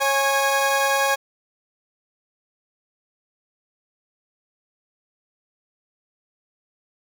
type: tone pair together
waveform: 20% pulse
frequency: 548 / 827.3 Hz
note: C#5 / G#5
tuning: -20 / -7 cents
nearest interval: perfect fifth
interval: 713 cents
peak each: -16 dBFS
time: 0-1.16 s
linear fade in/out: 20 ms
effects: none